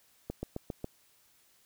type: slowing click train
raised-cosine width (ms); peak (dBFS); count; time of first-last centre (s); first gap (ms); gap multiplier
2; -22; 5; 0.3-0.844; 130; 1.03
effects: white hiss -66 dBFS RMS until 1.65 s